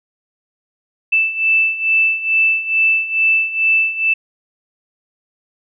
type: beating tone pair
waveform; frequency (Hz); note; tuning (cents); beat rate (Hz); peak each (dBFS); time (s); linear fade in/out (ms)
sine; 2642 / 2644.3; E7 / E7; +3 / +5; 2.3; -18 / -14; 1.12-4.14; 10
effects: none